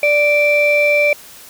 sine tone pair together, 587.3 / 2346 Hz, D5 / D7, 0 / -2 cents, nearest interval 2 octaves, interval 2398 cents, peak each -12 / -12 dBFS, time 0.03-1.13 s, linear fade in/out 2 ms, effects tanh soft clip ceiling -5 dBFS + white hiss -39 dBFS RMS until 1.49 s

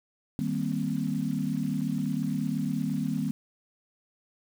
sine chord, C minor seventh, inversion first, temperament equal, 155.56 / 196 / 233.1 / 261.6 Hz, Eb3 / G3 / Bb3 / C4, 0 / 0 / 0 / 0 cents, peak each -32 dBFS, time 0.39-3.31 s, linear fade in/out 0 ms, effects 8-bit

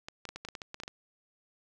clicks, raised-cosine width 0.2 ms, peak -23 dBFS, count 12, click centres 0.085 / 0.253 / 0.29 / 0.36 / 0.45 / 0.487 / 0.552 / 0.618 / 0.744 / 0.801 / 0.835 / 0.879 s, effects none

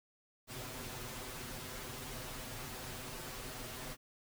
pink noise with comb filter, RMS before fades -45 dBFS, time 0.47-3.97 s, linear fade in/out 50 ms, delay 7.9 ms, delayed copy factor +0.95, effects none

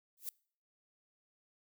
violet noise with exponential growth, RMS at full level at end -36 dBFS, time 0.17-0.29 s, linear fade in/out 1 ms, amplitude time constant 26 ms, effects noise-tail reverb RT60 0.5 s tail -25 dB re dry

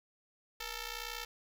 5% pulse ring-modulated tone, 446.4 Hz, A4, 25 cents sharp, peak -25 dBFS, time 0.6-1.25 s, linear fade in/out 5 ms, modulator 416 Hz, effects none

